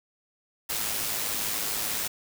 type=noise with amplitude modulation; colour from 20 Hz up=white; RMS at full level=-28 dBFS; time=0.69-2.08 s; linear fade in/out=10 ms; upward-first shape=sine; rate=107 Hz; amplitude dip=40%; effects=none

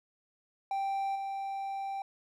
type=tone with level steps; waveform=triangle; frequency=784 Hz; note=G5; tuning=in tune; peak=-28 / -32 dBFS; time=0.71-2.02 s; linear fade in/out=2 ms; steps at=1.15 s; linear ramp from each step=10 ms; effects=none

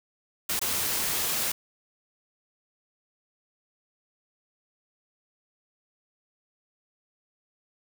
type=noise with dropouts; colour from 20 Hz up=white; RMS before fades=-28 dBFS; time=0.49-1.52 s; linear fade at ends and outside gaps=5 ms; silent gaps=0.594-0.614 s; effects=none

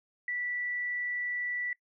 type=tone; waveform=sine; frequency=1962 Hz; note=B6; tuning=12 cents flat; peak=-31 dBFS; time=0.28-1.73 s; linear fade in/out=2 ms; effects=noise-tail reverb RT60 0.1 s tail -21 dB re dry

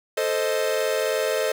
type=chord; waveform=45% pulse; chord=A diminished; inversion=none; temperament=equal; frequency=440 / 523.3 / 622.3 Hz; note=A4 / C5 / Eb5; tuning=0 / 0 / 0 cents; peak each=-26 dBFS; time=0.17-1.52 s; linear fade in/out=5 ms; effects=none

